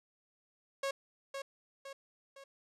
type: tone with echo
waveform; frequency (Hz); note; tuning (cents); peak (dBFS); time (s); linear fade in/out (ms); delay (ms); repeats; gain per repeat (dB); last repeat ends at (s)
sawtooth; 548; C#5; -20; -29; 0.83-0.91; 5; 510; 3; -6; 2.44
effects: low-pass 9000 Hz 12 dB/octave